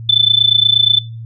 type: tone with amplitude modulation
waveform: sine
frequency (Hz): 3517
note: A7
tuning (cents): -1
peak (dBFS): -4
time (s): 0.09-0.99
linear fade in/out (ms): 5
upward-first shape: sine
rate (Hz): 28.4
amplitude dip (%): 95
effects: noise-tail reverb RT60 0.3 s tail -20 dB re dry + added 114 Hz sine -26 dBFS peak until 1.25 s